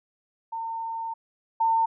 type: tone pair in turn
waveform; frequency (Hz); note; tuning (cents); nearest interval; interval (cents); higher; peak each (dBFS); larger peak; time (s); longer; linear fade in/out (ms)
sine; 908 / 904.2; A#5 / A5; -46 / +47; unison; 7; first; -29 / -19; second; 0.52-1.14 / 1.6-1.86; first; 10
effects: none